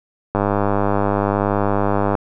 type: click train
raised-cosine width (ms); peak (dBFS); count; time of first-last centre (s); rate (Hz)
1; -4; 183; 0.35-2.152; 101
effects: none